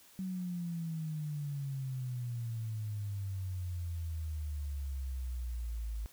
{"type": "exponential sweep", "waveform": "sine", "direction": "down", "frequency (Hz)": [190, 53.2], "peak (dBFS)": -35, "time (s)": [0.19, 6.06], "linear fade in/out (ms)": 0, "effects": ["white hiss -60 dBFS RMS until 6.12 s"]}